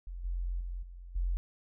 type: tone with level steps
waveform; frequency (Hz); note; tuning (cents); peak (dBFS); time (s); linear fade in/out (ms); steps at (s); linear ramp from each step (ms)
sine; 44; F1; +14; -38 / -31 / -35 / -44 / -28; 0.07-1.37; 0; 0.24 / 0.6 / 0.82 / 1.15; 10
effects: none